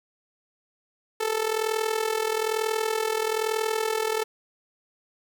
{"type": "tone with amplitude modulation", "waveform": "sawtooth", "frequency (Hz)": 440, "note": "A4", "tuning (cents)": 0, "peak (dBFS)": -17, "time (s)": [1.2, 4.24], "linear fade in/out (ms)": 10, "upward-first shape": "sine", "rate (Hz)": 41.1, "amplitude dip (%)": 75, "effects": ["9-bit"]}